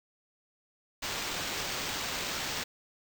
white noise with sample-and-hold, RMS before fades -35 dBFS, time 1.02-2.64 s, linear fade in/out 10 ms, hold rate 11025 Hz, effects none

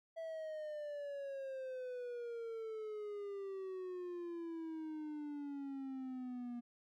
triangle exponential sweep, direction down, 659.3 to 238.3 Hz, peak -40 dBFS, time 0.16-6.61 s, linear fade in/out 20 ms, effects none

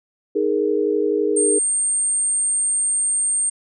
sine chord, D# suspended fourth, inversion none, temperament just, 311.1 / 414.8 / 466.7 Hz, D#4 / G#4 / A#4, 0 / -2 / +2 cents, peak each -23 / -19 / -22 dBFS, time 0.35-1.59 s, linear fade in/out 10 ms
sine tone, 8650 Hz, C#9, 43 cents flat, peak -17 dBFS, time 1.36-3.5 s, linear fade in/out 10 ms
effects none

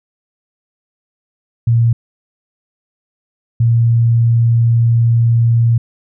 sine tone pair in turn, 116.54 / 116.54 Hz, A#2 / A#2, 0 / 0 cents, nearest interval unison, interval 0 cents, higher neither, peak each -8 dBFS, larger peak neither, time 1.67-1.93 / 3.6-5.78 s, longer second, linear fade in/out 5 ms, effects none

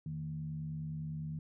sine tone with frequency modulation, 155.56 Hz, D#3, in tune, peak -37 dBFS, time 0.06-1.39 s, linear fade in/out 2 ms, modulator 69.8 Hz, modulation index 0.52, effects none

